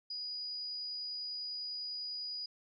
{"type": "tone", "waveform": "sine", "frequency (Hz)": 4915, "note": "D#8", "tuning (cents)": -22, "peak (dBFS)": -38, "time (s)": [0.1, 2.46], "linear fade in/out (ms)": 5, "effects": []}